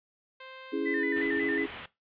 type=tone with pitch glide; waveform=10% pulse; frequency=523.3 to 493.9 Hz; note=C5 to B4; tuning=0 to 0 cents; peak=-36 dBFS; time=0.4-1.27 s; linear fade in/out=5 ms; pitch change=-100 cents; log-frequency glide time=0.97-1.04 s
type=chord; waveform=sine; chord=C# minor; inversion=none; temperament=equal; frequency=277.2 / 329.6 / 415.3 Hz; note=C#4 / E4 / G#4; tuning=0 / 0 / 0 cents; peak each=-32 dBFS; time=0.72-1.67 s; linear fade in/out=20 ms
type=tone with vibrato; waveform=sine; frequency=1900 Hz; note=A#6; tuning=33 cents sharp; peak=-31 dBFS; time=0.85-1.65 s; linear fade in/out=20 ms; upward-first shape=square; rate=5.5 Hz; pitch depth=93 cents each way
type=low-pass noise; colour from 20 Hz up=white; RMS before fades=-44 dBFS; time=1.16-1.86 s; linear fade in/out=5 ms; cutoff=3200 Hz; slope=48 dB/octave
effects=noise-tail reverb RT60 0.2 s tail -17 dB re dry + resampled to 11025 Hz